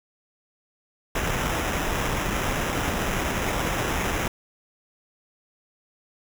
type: noise with sample-and-hold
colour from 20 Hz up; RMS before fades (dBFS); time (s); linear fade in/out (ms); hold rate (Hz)
pink; -26; 1.15-4.28; 5; 4410
effects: none